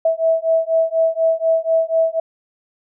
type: beating tone pair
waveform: sine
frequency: 650 / 654.1 Hz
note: E5 / E5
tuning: -24 / -14 cents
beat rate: 4.1 Hz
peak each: -17 dBFS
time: 0.05-2.2 s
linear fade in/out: 5 ms
effects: none